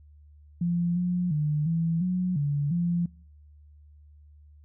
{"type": "tone with pitch steps", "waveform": "sine", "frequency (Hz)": [172.8, 178.2, 149.9, 165.3, 182, 144, 172.6], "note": ["F3", "F3", "D3", "E3", "F#3", "D3", "F3"], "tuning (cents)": [-18, 35, 36, 5, -28, -34, -20], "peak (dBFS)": -23, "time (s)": [0.61, 3.06], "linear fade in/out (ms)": 5, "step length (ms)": 350, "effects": ["noise-tail reverb RT60 0.6 s tail -26 dB re dry", "added 74 Hz sine -50 dBFS peak until 4.64 s"]}